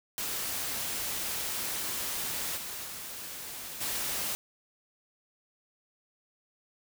white noise with level steps, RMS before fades -34 / -39 / -41 / -33 dBFS, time 0.18-4.35 s, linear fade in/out 0 ms, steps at 2.56 / 2.84 / 3.8 s, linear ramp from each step 20 ms, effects none

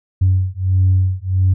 sine beating tone pair, 92.7 / 94.2 Hz, F#2 / F#2, +4 / +32 cents, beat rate 1.5 Hz, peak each -14 dBFS, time 0.21-1.54 s, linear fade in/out 10 ms, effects tanh soft clip ceiling -6 dBFS

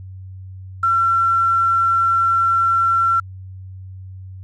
sine tone with quantisation, 1355 Hz, E6, 47 cents sharp, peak -13 dBFS, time 0.83-3.2 s, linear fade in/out 5 ms, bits 7, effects added 94 Hz sine -32 dBFS peak until 4.43 s + resampled to 22050 Hz

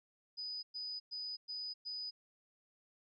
sine tone bursts, 4978 Hz, D#8, in tune, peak -40 dBFS, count 5, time 0.37-2.11 s, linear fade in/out 20 ms, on 260 ms, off 110 ms, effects none

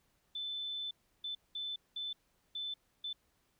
sine tone bursts at uneven times, 3520 Hz, A7, in tune, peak -37 dBFS, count 6, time 0.35-0.91 / 1.24-1.35 / 1.55-1.76 / 1.96-2.13 / 2.55-2.74 / 3.04-3.13 s, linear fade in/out 5 ms, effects pink hiss -75 dBFS RMS until 3.59 s

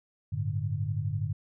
sine chord, G suspended second, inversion none, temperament equal, 98 / 110 / 146.83 Hz, G2 / A2 / D3, 0 / 0 / 0 cents, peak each -32 / -32 / -33 dBFS, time 0.32-1.33 s, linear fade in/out 10 ms, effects none

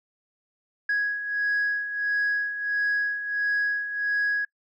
sine beating tone pair, 1661.2 / 1662.7 Hz, G#6 / G#6, 0 / +2 cents, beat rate 1.5 Hz, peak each -29 / -23 dBFS, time 0.89-4.45 s, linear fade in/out 5 ms, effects noise-tail reverb RT60 0.1 s tail -25 dB re dry + tanh soft clip ceiling -19 dBFS

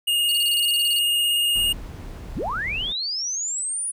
square tone with vibrato, 2846 Hz, F7, 32 cents sharp, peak -19 dBFS, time 0.07-1.73 s, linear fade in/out 10 ms, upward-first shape sine, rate 17 Hz, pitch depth 13 cents each way
sawtooth tone bursts, 4428 Hz, C#8, 3 cents flat, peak -25 dBFS, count 13, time 0.29-0.988 s, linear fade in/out 0 ms, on 26 ms, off 30 ms
brown noise, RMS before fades -35 dBFS, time 1.55-2.93 s, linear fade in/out 10 ms
sine linear sweep, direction up, 55 to 9900 Hz, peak -24 dBFS, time 2.35-3.92 s, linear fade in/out 20 ms
effects none

